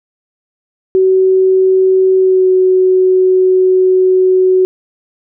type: tone with pitch glide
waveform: sine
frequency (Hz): 377 to 372.2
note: F#4 to F#4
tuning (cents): +32 to +10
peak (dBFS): -6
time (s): 0.95-4.65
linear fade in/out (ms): 0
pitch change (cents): -22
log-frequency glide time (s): 2.17-2.48
effects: none